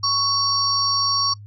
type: tone cluster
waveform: sine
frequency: 1114 / 4533 / 5580 Hz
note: C#6 / C#8 / F8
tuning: +8 / +38 / -2 cents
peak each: -22 dBFS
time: 0.03-1.34 s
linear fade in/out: 10 ms
effects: noise-tail reverb RT60 0.1 s tail -25 dB re dry + added 103 Hz sine -37 dBFS peak until 1.46 s